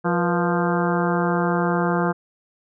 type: harmonic tone with a mistuned harmonic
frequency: 174.61 Hz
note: F3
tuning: in tune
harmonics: 1 / 2 / 3 / 4 / 5 / 6 / 7 / 8 / 9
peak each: -22 / -25 / -27 / -28 / -29 / -30 / -30 / -31 / -32 dBFS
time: 0.04-2.13 s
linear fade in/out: 20 ms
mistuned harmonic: 3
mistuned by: -100 cents
effects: none